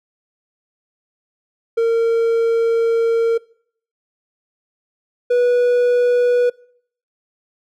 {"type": "tone pair in turn", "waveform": "triangle", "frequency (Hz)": [459.2, 488.5], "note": ["A#4", "B4"], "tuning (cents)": [-26, -19], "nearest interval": "minor second", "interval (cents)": 107, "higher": "second", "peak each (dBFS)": [-11, -10], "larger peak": "second", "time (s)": [[1.77, 3.38], [5.3, 6.5]], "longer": "first", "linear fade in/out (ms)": 10, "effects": ["noise-tail reverb RT60 0.6 s tail -23 dB re dry"]}